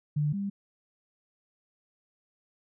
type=tone pair in turn; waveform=sine; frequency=148.5 / 199.37 Hz; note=D3 / G3; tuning=+20 / +30 cents; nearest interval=perfect fourth; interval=510 cents; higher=second; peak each=-24 / -29 dBFS; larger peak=first; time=0.16-0.33 / 0.33-0.5 s; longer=neither; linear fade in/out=10 ms; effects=none